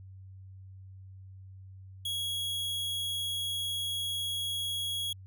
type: tone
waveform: 45% pulse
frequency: 3322 Hz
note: G#7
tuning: in tune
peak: -31 dBFS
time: 2.05-5.13 s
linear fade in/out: 5 ms
effects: added 95 Hz sine -46 dBFS peak until 5.26 s

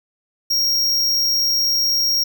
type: tone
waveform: square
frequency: 5588 Hz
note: F8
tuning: in tune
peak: -16 dBFS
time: 0.5-2.24 s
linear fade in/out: 10 ms
effects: none

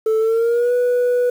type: tone with pitch glide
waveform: sine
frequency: 440 to 491 Hz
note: A4 to B4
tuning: 0 to -10 cents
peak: -11 dBFS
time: 0.06-1.3 s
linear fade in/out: 5 ms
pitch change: +190 cents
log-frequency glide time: 0.19-0.73 s
effects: tanh soft clip ceiling -13 dBFS + 7-bit

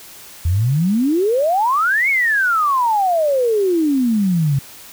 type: exponential two-way sweep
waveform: sine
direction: up then down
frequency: 79 to 2253 to 132.2 Hz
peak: -13 dBFS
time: 0.45-4.59 s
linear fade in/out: 5 ms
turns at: 2.09 s
effects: white hiss -39 dBFS RMS until 4.92 s

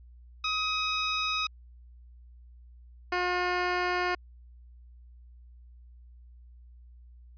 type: tone pair in turn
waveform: 10% pulse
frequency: 1264 / 358.4 Hz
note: D#6 / F4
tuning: +27 / +45 cents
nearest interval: octave + minor seventh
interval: 2182 cents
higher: first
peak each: -18 / -18 dBFS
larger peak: neither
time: 0.44-1.47 / 3.12-4.15 s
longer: neither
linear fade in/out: 5 ms
effects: added 60 Hz sine -49 dBFS peak until 7.37 s + resampled to 11025 Hz

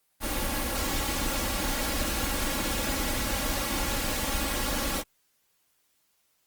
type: noise with comb filter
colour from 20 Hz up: pink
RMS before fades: -29 dBFS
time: 0.2-5.04 s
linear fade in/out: 50 ms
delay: 3.6 ms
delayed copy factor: +0.7
effects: white hiss -71 dBFS RMS until 6.46 s + Opus 24 kbps

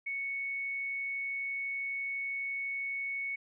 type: tone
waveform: sine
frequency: 2217 Hz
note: C#7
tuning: in tune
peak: -33 dBFS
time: 0.06-3.36 s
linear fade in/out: 10 ms
effects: none

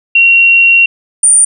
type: tone pair in turn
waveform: sine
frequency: 2743 / 9068 Hz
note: F7 / C#9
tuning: -32 / +38 cents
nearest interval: octave + major sixth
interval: 2070 cents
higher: second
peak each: -3 dBFS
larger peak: neither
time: 0.15-0.86 / 1.23-1.45 s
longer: first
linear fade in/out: 5 ms
effects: none

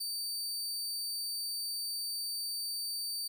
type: tone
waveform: sawtooth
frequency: 4608 Hz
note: D8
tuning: 34 cents flat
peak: -32 dBFS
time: 0-3.28 s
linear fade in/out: 10 ms
effects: none

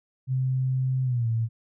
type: tone with pitch glide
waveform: sine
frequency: 130.1 to 113.91 Hz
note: C3 to A#2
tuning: -9 to -40 cents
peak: -22 dBFS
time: 0.27-1.49 s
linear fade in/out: 50 ms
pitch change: -231 cents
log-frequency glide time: 1.04-1.28 s
effects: none

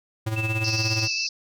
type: tone with tremolo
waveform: square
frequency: 110 Hz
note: A2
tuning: in tune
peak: -23 dBFS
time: 0.26-1.08 s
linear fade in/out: 10 ms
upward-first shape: sine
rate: 17 Hz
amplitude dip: 60%
type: tone with vibrato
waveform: sine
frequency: 2637 Hz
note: E7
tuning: in tune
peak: -27 dBFS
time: 0.36-1.27 s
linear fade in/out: 5 ms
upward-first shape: square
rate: 7.4 Hz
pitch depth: 9 cents each way
type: band-pass noise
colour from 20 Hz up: pink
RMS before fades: -29 dBFS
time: 0.64-1.29 s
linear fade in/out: 5 ms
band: 4400 to 5800 Hz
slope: 96 dB/octave
effects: none

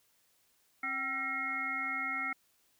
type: harmonic tone with a mistuned harmonic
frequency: 269.7 Hz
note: C#4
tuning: 47 cents flat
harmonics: 1 / 3 / 5 / 7 / 8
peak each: -46 / -45 / -38 / -41 / -35 dBFS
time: 0.83-2.33 s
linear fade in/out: 5 ms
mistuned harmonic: 3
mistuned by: -90 cents
effects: white hiss -71 dBFS RMS until 2.79 s

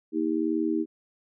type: tone with amplitude modulation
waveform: sine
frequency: 317.8 Hz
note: D#4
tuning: 37 cents sharp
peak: -19 dBFS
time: 0.12-0.86 s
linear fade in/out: 50 ms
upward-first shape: sine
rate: 81.1 Hz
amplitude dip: 100%
effects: none

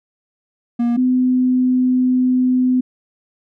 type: tone pair in turn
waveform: triangle / sine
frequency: 237.7 / 253.6 Hz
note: A#3 / B3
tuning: +34 / +46 cents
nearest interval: minor second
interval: 112 cents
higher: second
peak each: -12 dBFS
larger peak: neither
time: 0.79-0.97 / 0.97-2.81 s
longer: second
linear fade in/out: 10 ms
effects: none

